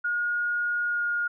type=tone with pitch glide; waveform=sine; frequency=1435 to 1425.9 Hz; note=F6 to F6; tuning=+47 to +36 cents; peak=-24 dBFS; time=0.04-1.28 s; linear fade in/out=10 ms; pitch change=-11 cents; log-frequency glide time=0.87-1.03 s; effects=none